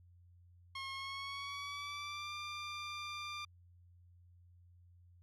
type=tone with pitch glide; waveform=15% pulse; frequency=1080 to 1191.4 Hz; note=C#6 to D6; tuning=-45 to +24 cents; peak=-35 dBFS; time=0.75-3.45 s; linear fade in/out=5 ms; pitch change=+169 cents; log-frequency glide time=0.93-2.34 s; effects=added 88 Hz sine -60 dBFS peak until 5.22 s + low-pass 6000 Hz 12 dB/octave